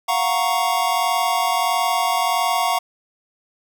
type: chord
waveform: square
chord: Gb major seventh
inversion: third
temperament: equal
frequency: 698.5 / 740 / 932.3 / 1108.7 Hz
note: F5 / Gb5 / Bb5 / Db6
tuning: 0 / 0 / 0 / 0 cents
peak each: -24 dBFS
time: 0.08-2.79 s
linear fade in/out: 10 ms
effects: none